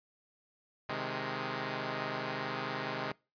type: chord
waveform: 5% pulse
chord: Ab major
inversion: first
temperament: equal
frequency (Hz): 130.81 / 155.56 / 207.7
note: C3 / Eb3 / Ab3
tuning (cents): 0 / 0 / 0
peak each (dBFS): -27 / -29 / -28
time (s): 0.89-3.12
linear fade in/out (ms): 2
effects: noise-tail reverb RT60 0.3 s tail -25 dB re dry + resampled to 11025 Hz